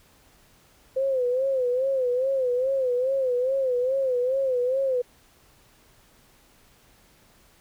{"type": "tone with vibrato", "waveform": "sine", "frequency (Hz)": 516, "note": "C5", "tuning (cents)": -24, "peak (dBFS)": -21, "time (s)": [0.96, 5.02], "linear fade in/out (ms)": 10, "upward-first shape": "sine", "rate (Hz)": 2.4, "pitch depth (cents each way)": 95, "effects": ["pink hiss -58 dBFS RMS until 7.6 s"]}